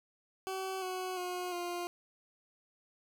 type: tone with pitch steps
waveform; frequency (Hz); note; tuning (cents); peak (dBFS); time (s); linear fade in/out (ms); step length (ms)
20% pulse; 380 / 370 / 360.3 / 350.9; F#4 / F#4 / F#4 / F4; +46 / 0 / -46 / +8; -31; 0.47-1.87; 0; 350
effects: none